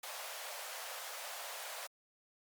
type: high-pass noise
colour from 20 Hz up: pink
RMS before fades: -45 dBFS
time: 0.03-1.87 s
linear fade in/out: 5 ms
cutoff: 530 Hz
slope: 48 dB/octave
effects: Opus 48 kbps